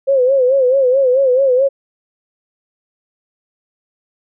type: tone with vibrato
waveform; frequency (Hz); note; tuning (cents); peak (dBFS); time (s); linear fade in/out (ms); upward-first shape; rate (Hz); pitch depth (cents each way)
sine; 523.3; C5; 0; -9; 0.07-1.69; 20; sine; 4.6; 98
effects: none